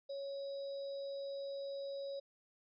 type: tone with sample-and-hold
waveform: sine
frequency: 554.4 Hz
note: C#5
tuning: in tune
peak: -40 dBFS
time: 0.09-2.2 s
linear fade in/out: 10 ms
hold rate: 4410 Hz
effects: resampled to 16000 Hz